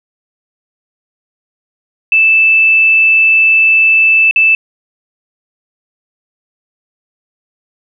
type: tone with dropouts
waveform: sine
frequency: 2637 Hz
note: E7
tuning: in tune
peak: -5 dBFS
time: 2.12-4.55 s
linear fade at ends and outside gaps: 2 ms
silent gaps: 4.311-4.36 s
effects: none